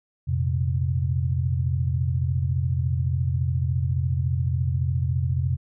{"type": "chord", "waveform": "sine", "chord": "F suspended fourth", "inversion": "none", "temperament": "equal", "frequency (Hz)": [87.31, 116.54, 130.81], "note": ["F2", "Bb2", "C3"], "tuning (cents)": [0, 0, 0], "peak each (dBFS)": [-24, -30, -24], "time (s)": [0.27, 5.57], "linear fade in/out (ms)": 20, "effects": []}